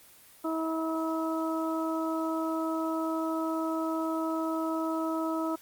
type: harmonic tone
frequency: 322.4 Hz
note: E4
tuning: 38 cents flat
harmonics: 1 / 2 / 3 / 4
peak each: -30 / -35 / -38 / -36 dBFS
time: 0.44-5.56 s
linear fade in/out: 10 ms
effects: white hiss -55 dBFS RMS until 5.61 s + Opus 24 kbps